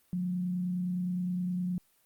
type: tone with frequency modulation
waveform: sine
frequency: 180 Hz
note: F#3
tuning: 47 cents flat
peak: -29 dBFS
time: 0.13-1.78 s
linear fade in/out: 0 ms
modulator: 29.7 Hz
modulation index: 0.23
effects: white hiss -68 dBFS RMS until 2.05 s + Opus 32 kbps